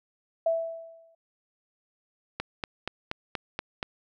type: tone with exponential decay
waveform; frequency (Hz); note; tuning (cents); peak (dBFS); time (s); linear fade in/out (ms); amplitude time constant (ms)
sine; 659.3; E5; 0; -20; 0.46-1.15; 5; 150
type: click train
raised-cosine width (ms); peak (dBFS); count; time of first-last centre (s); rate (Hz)
0.3; -14; 7; 2.4-3.829; 4.2
effects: none